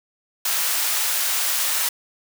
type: high-pass noise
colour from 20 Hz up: white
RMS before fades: -22 dBFS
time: 0.45-1.89 s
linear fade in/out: 5 ms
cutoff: 790 Hz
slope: 12 dB/octave
effects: none